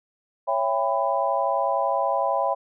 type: chord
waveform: sine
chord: C# half-diminished seventh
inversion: none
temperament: just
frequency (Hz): 554.4 / 665.2 / 798.3 / 997.9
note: C#5 / E5 / G5 / B5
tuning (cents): 0 / +16 / +31 / +18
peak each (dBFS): -26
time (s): 0.47-2.55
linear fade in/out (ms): 20
effects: none